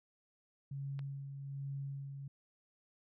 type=tone with tremolo; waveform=sine; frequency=138.59 Hz; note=C#3; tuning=in tune; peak=-38 dBFS; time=0.71-2.28 s; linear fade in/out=5 ms; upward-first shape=sine; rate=1.2 Hz; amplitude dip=45%
type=click; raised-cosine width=0.3 ms; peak=-35 dBFS; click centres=0.992 s
effects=none